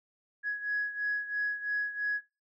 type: beating tone pair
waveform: sine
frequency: 1672 / 1675 Hz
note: G#6 / G#6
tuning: +11 / +14 cents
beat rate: 3 Hz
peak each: -31 / -35 dBFS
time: 0.43-2.21 s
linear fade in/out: 50 ms
effects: noise-tail reverb RT60 0.3 s tail -23 dB re dry + tanh soft clip ceiling -23 dBFS